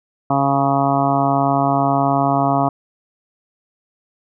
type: harmonic tone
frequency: 138.59 Hz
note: C#3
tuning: in tune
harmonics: 1 / 2 / 3 / 4 / 5 / 6 / 7 / 8 / 9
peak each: -22 / -20 / -30 / -29 / -18 / -23 / -24 / -24 / -27 dBFS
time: 0.3-2.69 s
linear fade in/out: 5 ms
effects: none